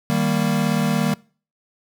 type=chord; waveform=square; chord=Eb major; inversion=none; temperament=equal; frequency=155.56 / 196 / 233.1 Hz; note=Eb3 / G3 / Bb3; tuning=0 / 0 / 0 cents; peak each=-23 dBFS; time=0.1-1.14 s; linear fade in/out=0 ms; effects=noise-tail reverb RT60 0.4 s tail -23 dB re dry